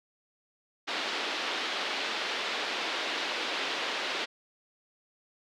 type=band-pass noise; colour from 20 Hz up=white; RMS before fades=-33 dBFS; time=0.87-4.26 s; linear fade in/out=20 ms; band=270 to 4000 Hz; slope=24 dB/octave; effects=none